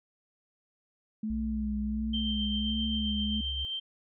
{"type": "tone with vibrato", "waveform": "sine", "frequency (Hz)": 215.3, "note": "A3", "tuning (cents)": -37, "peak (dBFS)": -30, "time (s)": [1.23, 3.41], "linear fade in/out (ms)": 5, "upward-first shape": "sine", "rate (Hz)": 1.4, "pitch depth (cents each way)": 44}
{"type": "tone with pitch glide", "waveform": "sine", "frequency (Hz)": [62.6, 67.87], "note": ["B1", "C#2"], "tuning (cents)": [24, -36], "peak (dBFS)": -34, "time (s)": [1.3, 3.65], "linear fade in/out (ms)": 0, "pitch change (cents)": 140, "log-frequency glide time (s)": [2.58, 3.01]}
{"type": "tone with tremolo", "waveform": "sine", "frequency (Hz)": 3136, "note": "G7", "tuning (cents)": 0, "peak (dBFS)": -31, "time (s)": [2.13, 3.8], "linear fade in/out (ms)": 10, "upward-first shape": "sine", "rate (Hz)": 7.6, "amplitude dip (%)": 30}
{"effects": []}